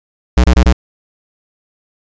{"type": "tone bursts", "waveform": "square", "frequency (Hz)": 61.74, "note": "B1", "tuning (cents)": 0, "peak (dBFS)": -6, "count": 4, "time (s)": [0.37, 0.728], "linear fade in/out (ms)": 5, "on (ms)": 70, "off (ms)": 26, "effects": ["resampled to 16000 Hz", "7-bit"]}